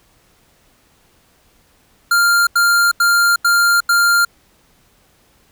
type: tone bursts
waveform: square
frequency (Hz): 1396.9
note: F6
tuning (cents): 0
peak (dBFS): -11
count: 5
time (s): 2.11-4.25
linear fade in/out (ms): 5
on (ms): 360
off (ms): 85
effects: pink hiss -55 dBFS RMS until 5.51 s